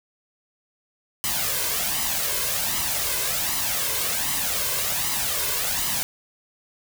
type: noise with flanger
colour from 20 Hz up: white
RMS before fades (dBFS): -25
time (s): 1.24-6.03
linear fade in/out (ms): 0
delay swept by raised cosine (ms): 0.99 to 1.96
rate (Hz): 1.3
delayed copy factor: +0.6
effects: none